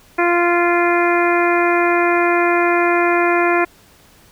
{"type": "harmonic tone", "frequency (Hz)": 347.1, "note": "F4", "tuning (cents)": -11, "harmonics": [1, 2, 3, 4, 5, 6, 7], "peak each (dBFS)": [-16, -19, -21, -22, -23, -24, -24], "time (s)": [0.18, 3.65], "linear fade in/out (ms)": 10, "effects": ["pink hiss -49 dBFS RMS until 4.31 s"]}